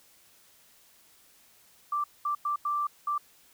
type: tone bursts at uneven times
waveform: sine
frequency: 1174.7 Hz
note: D6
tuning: in tune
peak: -26 dBFS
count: 5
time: 1.92-2.04 / 2.25-2.35 / 2.45-2.56 / 2.65-2.87 / 3.07-3.18 s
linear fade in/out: 5 ms
effects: white hiss -60 dBFS RMS until 3.53 s